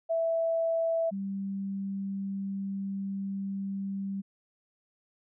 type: tone pair in turn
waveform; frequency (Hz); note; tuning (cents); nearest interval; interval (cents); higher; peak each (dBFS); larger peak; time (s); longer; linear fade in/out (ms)
sine; 659.3 / 196.01; E5 / G3; 0 / 0; octave + major sixth; 2100; first; -25 / -31; first; 0.09-1.11 / 1.11-4.22; second; 20
effects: none